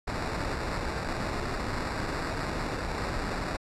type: noise with sample-and-hold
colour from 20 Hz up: pink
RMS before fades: -32 dBFS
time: 0.07-3.57 s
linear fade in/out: 10 ms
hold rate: 3150 Hz
effects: low-pass 7000 Hz 12 dB/octave